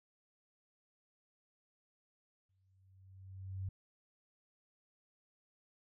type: tone with exponential growth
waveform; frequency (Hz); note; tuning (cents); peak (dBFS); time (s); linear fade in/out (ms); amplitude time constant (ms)
sine; 95.1; F#2; +48; -36; 2.49-3.69; 5; 260
effects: none